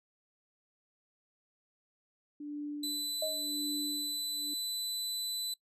sine tone with tremolo, 293.7 Hz, D4, in tune, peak -35 dBFS, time 2.4-4.54 s, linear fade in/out 5 ms, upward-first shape sine, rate 0.94 Hz, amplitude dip 95%
sawtooth tone, 4000 Hz, B7, 21 cents sharp, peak -31 dBFS, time 2.83-5.54 s, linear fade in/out 5 ms
sine tone with exponential decay, 624 Hz, D#5, 5 cents sharp, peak -30 dBFS, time 3.22-3.59 s, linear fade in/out 5 ms, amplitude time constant 79 ms
effects noise-tail reverb RT60 0.1 s tail -22 dB re dry + resampled to 32000 Hz

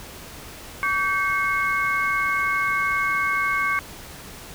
sine tone cluster, 1140 / 1560 / 2178 Hz, C#6 / G6 / C#7, +48 / -9 / -31 cents, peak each -24 / -25 / -24 dBFS, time 0.83-3.79 s, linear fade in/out 0 ms, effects pink hiss -40 dBFS RMS until 4.54 s

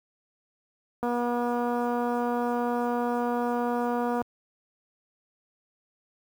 click train, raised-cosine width 1 ms, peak -16 dBFS, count 769, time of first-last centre 1.03-4.217 s, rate 241 Hz, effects high-pass 60 Hz 12 dB/octave + 8-bit

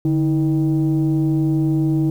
sine tone pair together, 146.83 / 319.5 Hz, D3 / D#4, 0 / +46 cents, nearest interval octave + minor second, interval 1346 cents, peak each -16 dBFS, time 0.05-2.1 s, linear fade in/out 2 ms, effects tanh soft clip ceiling -11 dBFS + 8-bit

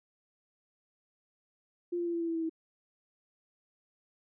sine tone with pitch steps, 349.2 / 345.4 / 341.6 / 337.9 / 334.2 / 330.6 / 326.9 / 323.4 Hz, F4 / F4 / F4 / E4 / E4 / E4 / E4 / E4, 0 / -19 / -38 / +43 / +24 / +5 / -14 / -33 cents, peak -30 dBFS, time 1.92-2.496 s, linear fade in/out 10 ms, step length 72 ms, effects none

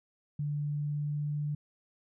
sine tone with pitch glide, 146.83 to 147.77 Hz, D3 to D3, 0 to +11 cents, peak -30 dBFS, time 0.39-1.55 s, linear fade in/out 5 ms, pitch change +11 cents, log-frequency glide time 0.69-1.4 s, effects none

